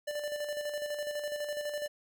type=tone with tremolo; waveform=square; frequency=590 Hz; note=D5; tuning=8 cents sharp; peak=-33 dBFS; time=0.07-1.88 s; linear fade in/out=10 ms; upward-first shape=square; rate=12 Hz; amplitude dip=45%; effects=none